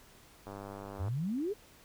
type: click train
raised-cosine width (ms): 1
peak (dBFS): -30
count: 62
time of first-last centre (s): 0.47-1.082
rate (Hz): 99.6
type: exponential sweep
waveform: sine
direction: up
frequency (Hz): 81.7 to 444.4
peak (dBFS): -31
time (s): 0.99-1.54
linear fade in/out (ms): 20
effects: pink hiss -59 dBFS RMS until 1.84 s